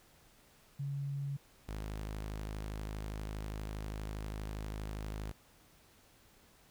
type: tone pair in turn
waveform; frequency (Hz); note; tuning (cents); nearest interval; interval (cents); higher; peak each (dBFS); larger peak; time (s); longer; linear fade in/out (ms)
sine / sawtooth; 140 / 52.44; C#3 / G#1; +18 / +17; octave + perfect fourth; 1701; first; -35 / -35; neither; 0.79-1.37 / 1.68-5.32; second; 10
effects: pink hiss -64 dBFS RMS until 6.7 s